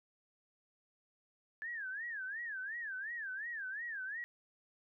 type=tone with vibrato; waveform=sine; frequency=1700 Hz; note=G#6; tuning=40 cents sharp; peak=-39 dBFS; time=1.62-4.24 s; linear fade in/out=0 ms; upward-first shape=sine; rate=2.8 Hz; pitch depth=210 cents each way; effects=none